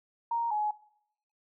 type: tone pair in turn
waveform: sine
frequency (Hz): 932.3 / 843.5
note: A#5 / G#5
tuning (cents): 0 / +27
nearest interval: major second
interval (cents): 173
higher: first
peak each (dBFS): -27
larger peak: neither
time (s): 0.31-0.51 / 0.51-0.71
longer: neither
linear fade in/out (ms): 5
effects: noise-tail reverb RT60 0.7 s tail -19 dB re dry